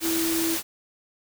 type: tone in noise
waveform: sine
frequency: 329.1 Hz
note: E4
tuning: 3 cents flat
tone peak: -24 dBFS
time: 0.01-0.58 s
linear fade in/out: 50 ms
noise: white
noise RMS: -28 dBFS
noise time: 0-0.63 s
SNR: +1 dB
effects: none